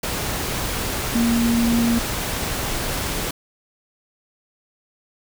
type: tone in noise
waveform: sine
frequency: 233.6 Hz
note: A#3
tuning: 4 cents sharp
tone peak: -16 dBFS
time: 1.15-1.99 s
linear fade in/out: 5 ms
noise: pink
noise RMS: -25 dBFS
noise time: 0.03-3.31 s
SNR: +6 dB
effects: none